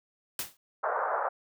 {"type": "noise with exponential decay", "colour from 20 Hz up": "white", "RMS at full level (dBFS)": -29, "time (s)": [0.39, 0.57], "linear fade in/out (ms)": 2, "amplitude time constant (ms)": 37}
{"type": "band-pass noise", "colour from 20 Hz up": "pink", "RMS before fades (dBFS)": -30, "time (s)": [0.83, 1.29], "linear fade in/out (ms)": 10, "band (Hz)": [510, 1500], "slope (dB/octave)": 48}
{"effects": []}